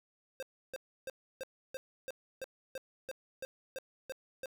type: tone bursts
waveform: square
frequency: 527 Hz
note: C5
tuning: 12 cents sharp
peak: -39 dBFS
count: 13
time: 0.4-4.458 s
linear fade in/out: 0 ms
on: 26 ms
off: 310 ms
effects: none